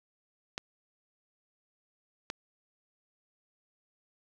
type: clicks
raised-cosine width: 0.2 ms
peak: -17 dBFS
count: 2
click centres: 0.579 / 2.301 s
effects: none